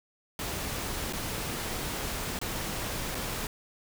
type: noise with dropouts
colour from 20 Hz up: pink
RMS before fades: -34 dBFS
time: 0.39-3.47 s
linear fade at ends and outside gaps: 2 ms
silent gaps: 1.127-1.133 / 2.39-2.414 / 3.147-3.151 s
effects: none